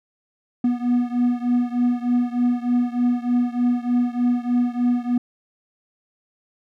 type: beating tone pair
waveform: triangle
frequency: 242.8 / 246.1 Hz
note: B3 / B3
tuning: -29 / -6 cents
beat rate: 3.3 Hz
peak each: -18 / -20 dBFS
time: 0.64-5.18 s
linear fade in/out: 5 ms
effects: none